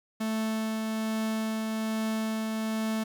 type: tone with tremolo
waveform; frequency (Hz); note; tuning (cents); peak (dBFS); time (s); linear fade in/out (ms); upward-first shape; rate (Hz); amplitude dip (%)
45% pulse; 220; A3; 0; -27; 0.2-3.04; 10; triangle; 1.2; 25
effects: 10-bit